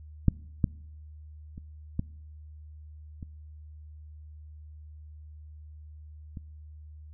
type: clicks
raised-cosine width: 5 ms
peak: -7 / -10 / -29 / -15 / -28 / -27 dBFS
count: 6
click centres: 0.283 / 0.642 / 1.579 / 1.994 / 3.228 / 6.372 s
effects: noise-tail reverb RT60 0.8 s tail -24 dB re dry + added 76 Hz sine -44 dBFS peak until 7.13 s